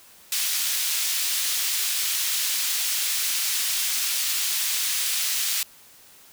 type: high-pass noise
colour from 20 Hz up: pink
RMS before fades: -25 dBFS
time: 0.32-5.63 s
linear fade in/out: 2 ms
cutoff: 3200 Hz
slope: 12 dB/octave
effects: white hiss -51 dBFS RMS until 6.32 s